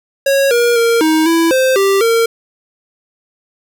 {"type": "tone with pitch steps", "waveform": "square", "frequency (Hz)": [550, 475.5, 463.9, 315.3, 331.2, 521, 392.3, 458.7], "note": ["C#5", "A#4", "A#4", "D#4", "E4", "C5", "G4", "A#4"], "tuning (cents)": [-14, 34, -8, 23, 8, -7, 1, -28], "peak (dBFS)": -10, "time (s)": [0.26, 2.26], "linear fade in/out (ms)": 5, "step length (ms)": 250, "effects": []}